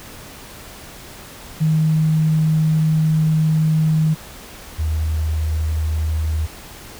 sine tone pair in turn, 157 / 78.5 Hz, D#3 / D#2, +16 / +16 cents, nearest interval octave, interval 1200 cents, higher first, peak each -13 / -17 dBFS, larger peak first, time 1.6-4.15 / 4.78-6.47 s, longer first, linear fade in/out 20 ms, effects pink hiss -38 dBFS RMS until 6.99 s

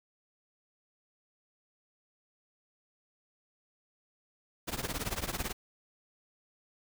pink noise with tremolo, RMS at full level -32 dBFS, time 4.67-5.53 s, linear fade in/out 20 ms, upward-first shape triangle, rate 18 Hz, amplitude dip 95%, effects none

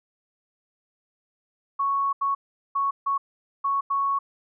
sine tone bursts at uneven times, 1108.7 Hz, C#6, in tune, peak -21 dBFS, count 6, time 1.79-2.13 / 2.21-2.35 / 2.75-2.91 / 3.06-3.18 / 3.64-3.81 / 3.9-4.19 s, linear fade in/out 10 ms, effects none

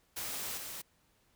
white noise with level steps, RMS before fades -39 / -43 dBFS, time 0.16-0.82 s, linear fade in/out 10 ms, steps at 0.57 s, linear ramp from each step 10 ms, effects pink hiss -71 dBFS RMS until 1.35 s

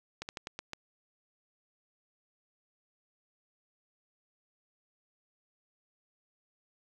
slowing click train, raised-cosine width 0.2 ms, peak -21 dBFS, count 6, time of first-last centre 0.22-0.733 s, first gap 69 ms, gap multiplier 1.2, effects none

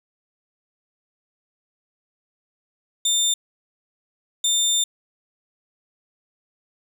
25% pulse tone bursts at uneven times, 3600 Hz, A7, 39 cents sharp, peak -14 dBFS, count 2, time 3.05-3.34 / 4.44-4.84 s, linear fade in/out 5 ms, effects none

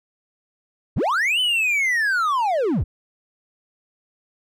triangle linear two-way sweep, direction up then down, 41.6 to 3053 to 41.6 Hz, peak -16 dBFS, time 0.96-2.84 s, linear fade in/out 10 ms, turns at 1.4 s, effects none

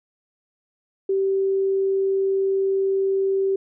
sine tone, 387.8 Hz, G4, 19 cents flat, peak -18 dBFS, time 1.09-3.56 s, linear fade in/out 5 ms, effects none

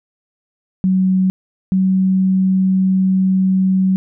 sine tone pair in turn, 187.4 / 188.7 Hz, F#3 / F#3, +22 / +34 cents, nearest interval unison, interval 12 cents, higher second, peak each -11 dBFS, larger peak neither, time 0.84-1.3 / 1.72-3.96 s, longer second, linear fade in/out 0 ms, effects none

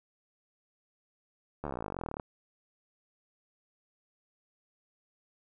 slowing click train, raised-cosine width 1 ms, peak -22 dBFS, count 29, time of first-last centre 1.64-2.198 s, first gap 13 ms, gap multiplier 1.03, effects none

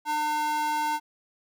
square tone with high-pass filter, 301.8 Hz, D4, 47 cents sharp, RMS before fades -27 dBFS, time 0.05-1 s, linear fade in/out 50 ms, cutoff 750 Hz, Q 8.4, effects none

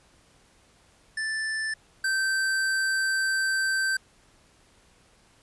square tone pair in turn, 1760 / 1554.9 Hz, A6 / G6, 0 / -15 cents, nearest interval major second, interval 215 cents, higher first, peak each -28 / -24 dBFS, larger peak second, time 1.17-1.74 / 2.04-3.97 s, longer second, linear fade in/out 5 ms, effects pink hiss -60 dBFS RMS until 5.42 s + resampled to 24000 Hz

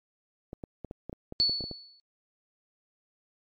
clicks, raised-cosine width 2 ms, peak -25 dBFS, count 12, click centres 0.531 / 0.638 / 0.847 / 0.911 / 1.096 / 1.129 / 1.324 / 1.401 / 1.495 / 1.608 / 1.64 / 1.713 s
sine tone with exponential decay, 4435 Hz, C#8, in tune, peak -19 dBFS, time 1.4-2 s, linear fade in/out 0 ms, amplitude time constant 130 ms
effects MP3 32 kbps

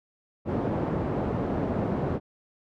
pink band-pass noise, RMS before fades -28 dBFS, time 0.45-2.2 s, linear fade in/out 50 ms, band 100 to 650 Hz, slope 12 dB/octave, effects none

